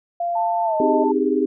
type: tone with pitch glide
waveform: sine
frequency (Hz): 692 to 623.7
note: F5 to D#5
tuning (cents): -16 to +4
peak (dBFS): -20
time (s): 0.2-1.04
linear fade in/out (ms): 5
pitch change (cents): -180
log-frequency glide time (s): 0.64-0.76
type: tone with tremolo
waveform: sine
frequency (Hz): 887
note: A5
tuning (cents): +14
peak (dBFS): -20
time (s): 0.35-1.12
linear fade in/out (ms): 10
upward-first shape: triangle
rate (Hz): 4.1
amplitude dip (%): 25
type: chord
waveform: sine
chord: Ab major seventh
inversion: first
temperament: equal with one note detuned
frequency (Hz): 261.6 / 311.1 / 392 / 411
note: C4 / Eb4 / G4 / Ab4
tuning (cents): 0 / 0 / 0 / -18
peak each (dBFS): -22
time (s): 0.8-1.46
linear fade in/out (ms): 2
effects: none